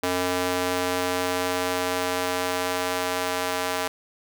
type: tone with high-pass filter sweep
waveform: square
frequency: 90.4 Hz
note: F#2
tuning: 40 cents flat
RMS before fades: -26 dBFS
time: 0.03-3.88 s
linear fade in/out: 5 ms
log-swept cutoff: 380 to 610 Hz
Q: 0.85
effects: none